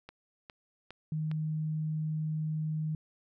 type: click train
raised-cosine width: 0.3 ms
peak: -29 dBFS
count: 4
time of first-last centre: 0.09-1.314 s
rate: 2.45 Hz
type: tone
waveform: sine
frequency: 155.56 Hz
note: D#3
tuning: in tune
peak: -30 dBFS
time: 1.12-2.95 s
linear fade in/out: 2 ms
effects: none